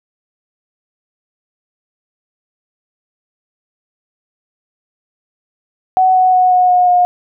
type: tone with pitch steps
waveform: sine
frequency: 748 / 741.5 / 735.1 / 728.8 / 722.5 / 716.3 Hz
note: F#5 / F#5 / F#5 / F#5 / F#5 / F5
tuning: +19 / +4 / -11 / -26 / -41 / +44 cents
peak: -7 dBFS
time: 5.97-7.05 s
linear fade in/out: 0 ms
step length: 180 ms
effects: none